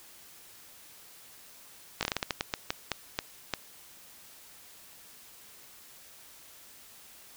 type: slowing click train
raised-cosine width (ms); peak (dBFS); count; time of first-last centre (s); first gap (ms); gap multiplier
0.2; -11; 14; 2.01-3.537; 18; 1.28
effects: white hiss -53 dBFS RMS until 7.36 s